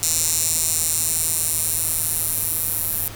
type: tone with high-pass filter sweep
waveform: 10% pulse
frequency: 161.5 Hz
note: E3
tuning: 35 cents flat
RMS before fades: -22 dBFS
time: 0.03-3.08 s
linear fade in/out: 0 ms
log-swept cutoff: 7200 to 12000 Hz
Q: 2
effects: added 105 Hz sine -38 dBFS peak until 3.15 s + pink hiss -37 dBFS RMS until 3.15 s